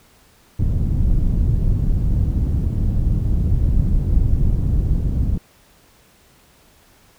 pink low-pass noise, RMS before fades -17 dBFS, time 0.59-5.38 s, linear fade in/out 5 ms, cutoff 130 Hz, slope 12 dB/octave, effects pink hiss -53 dBFS RMS until 7.18 s

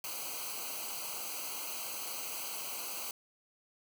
white noise with comb filter, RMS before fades -40 dBFS, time 0.04-3.11 s, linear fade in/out 2 ms, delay 0.56 ms, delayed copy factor -1, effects none

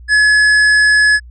sine tone with tanh clipping, 1700 Hz, G#6, 40 cents sharp, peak -9 dBFS, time 0.08-1.2 s, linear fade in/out 50 ms, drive 12 dB, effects added 60 Hz sine -33 dBFS peak until 1.3 s + resampled to 24000 Hz

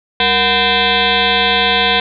sine tone with frequency modulation, 2083 Hz, C7, 8 cents flat, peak -10 dBFS, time 0.2-2 s, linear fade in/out 2 ms, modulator 269 Hz, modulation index 6.4, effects none

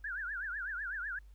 sine tone with vibrato, 1572 Hz, G6, 4 cents sharp, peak -36 dBFS, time 0.04-1.19 s, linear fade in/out 5 ms, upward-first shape triangle, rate 8 Hz, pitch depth 240 cents each way, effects added 50 Hz sine -52 dBFS peak until 1.34 s + pink hiss -74 dBFS RMS until 1.34 s

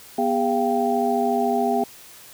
sine tone cluster, 244.2 / 406.1 / 689 / 783 Hz, B3 / G#4 / F5 / G5, -19 / -39 / -24 / -2 cents, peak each -24 dBFS, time 0.18-1.84 s, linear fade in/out 5 ms, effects white hiss -45 dBFS RMS until 2.33 s

